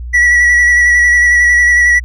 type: tone with vibrato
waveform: triangle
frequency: 1939 Hz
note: B6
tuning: 32 cents flat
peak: -4 dBFS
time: 0.13-2 s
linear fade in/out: 20 ms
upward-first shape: square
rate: 11 Hz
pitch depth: 17 cents each way
effects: added 60 Hz sine -21 dBFS peak until 2.04 s + resampled to 22050 Hz